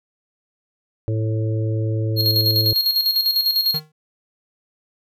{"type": "harmonic tone", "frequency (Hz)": 110, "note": "A2", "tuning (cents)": 0, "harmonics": [1, 3, 4, 5], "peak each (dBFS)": [-19, -29, -31, -33], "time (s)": [1.08, 2.73], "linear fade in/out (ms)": 0}
{"type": "tone with tremolo", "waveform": "square", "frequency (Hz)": 4266, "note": "C8", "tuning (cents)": 33, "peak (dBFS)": -15, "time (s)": [2.16, 3.8], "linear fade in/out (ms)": 50, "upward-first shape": "square", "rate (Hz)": 10, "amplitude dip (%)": 55}
{"type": "tone with exponential decay", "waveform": "square", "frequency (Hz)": 154.4, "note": "D#3", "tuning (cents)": -13, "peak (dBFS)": -25, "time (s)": [3.74, 3.92], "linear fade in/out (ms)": 5, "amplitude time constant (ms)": 39}
{"effects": []}